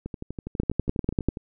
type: two click trains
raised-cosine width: 3 ms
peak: -9 / -20 dBFS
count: 8 / 17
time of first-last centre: 0.6-1.286 / 0.06-1.371 s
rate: 10.2 / 12.2 Hz
effects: none